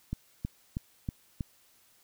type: click train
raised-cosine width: 5 ms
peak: -20 dBFS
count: 5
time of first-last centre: 0.13-1.408 s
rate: 3.13 Hz
effects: white hiss -64 dBFS RMS until 2.03 s